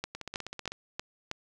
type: two click trains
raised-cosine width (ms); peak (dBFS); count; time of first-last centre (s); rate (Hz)
0.2; -21 / -16; 10 / 5; 0.15-0.72 / 0.04-1.314; 15.8 / 3.14
effects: none